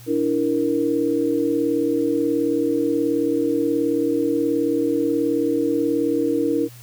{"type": "tone cluster", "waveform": "sine", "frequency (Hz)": [289.8, 328.4, 467.3], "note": ["D4", "E4", "A#4"], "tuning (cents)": [-23, -6, 4], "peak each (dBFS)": -22, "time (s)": [0.06, 6.69], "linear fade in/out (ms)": 50, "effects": ["added 120 Hz sine -41 dBFS peak until 6.82 s", "white hiss -47 dBFS RMS until 6.82 s"]}